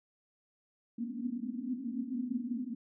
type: band-pass noise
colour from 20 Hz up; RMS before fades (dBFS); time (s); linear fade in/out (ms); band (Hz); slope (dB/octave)
white; -37; 0.98-2.75; 5; 230 to 260; 96
effects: none